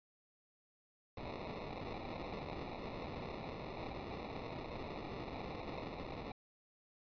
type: noise with sample-and-hold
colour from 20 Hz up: violet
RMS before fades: -45 dBFS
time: 1.17-6.32 s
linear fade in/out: 5 ms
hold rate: 1575 Hz
effects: resampled to 11025 Hz